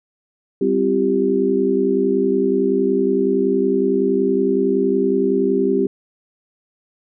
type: harmonic tone with a mistuned harmonic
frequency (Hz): 65.41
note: C2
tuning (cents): 0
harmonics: 3 / 4 / 5 / 6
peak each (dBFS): -23 / -20 / -23 / -17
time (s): 0.61-5.87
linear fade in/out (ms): 5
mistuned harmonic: 5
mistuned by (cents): +76
effects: none